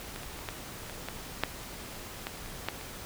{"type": "clicks", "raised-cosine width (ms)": 0.3, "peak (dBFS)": [-23, -25, -27, -18, -24, -19, -9, -17, -28, -13, -27], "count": 11, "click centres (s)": [0.161, 0.233, 0.39, 0.488, 0.897, 1.086, 1.436, 2.269, 2.46, 2.686, 2.812], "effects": ["pink hiss -43 dBFS RMS until 3.05 s"]}